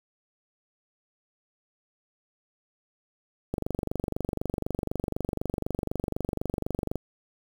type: click train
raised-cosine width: 2 ms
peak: -15 dBFS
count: 83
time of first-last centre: 3.54-6.957 s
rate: 24 Hz
effects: 7-bit